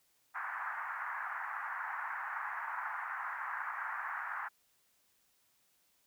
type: band-pass noise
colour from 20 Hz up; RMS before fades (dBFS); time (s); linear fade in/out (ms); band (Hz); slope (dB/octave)
white; -40; 0.34-4.49; 20; 830 to 1800; 48
effects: white hiss -73 dBFS RMS until 6.06 s